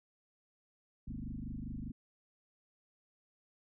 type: tone with frequency modulation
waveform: sine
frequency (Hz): 139.7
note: C#3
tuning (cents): +14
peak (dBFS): -39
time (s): 1.07-1.92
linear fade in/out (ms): 10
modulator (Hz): 25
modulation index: 4.9
effects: none